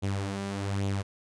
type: tone with flanger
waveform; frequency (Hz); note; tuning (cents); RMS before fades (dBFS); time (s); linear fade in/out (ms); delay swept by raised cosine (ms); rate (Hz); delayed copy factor
sawtooth; 98.8; G2; +14; -31; 0.02-1.03; 20; 0.28 to 5.18; 1.2; +0.55
effects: resampled to 22050 Hz